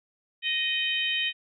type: harmonic tone with a mistuned harmonic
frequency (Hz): 622.3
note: D#5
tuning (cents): 0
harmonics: 3 / 4 / 5 / 6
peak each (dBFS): -32 / -30 / -28 / -33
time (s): 0.42-1.33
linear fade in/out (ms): 50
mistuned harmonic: 5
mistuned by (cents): -18
effects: none